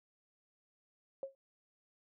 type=tone with exponential decay; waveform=sine; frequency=542 Hz; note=C#5; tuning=39 cents flat; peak=-34 dBFS; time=1.23-1.35 s; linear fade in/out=1 ms; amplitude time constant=26 ms; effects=none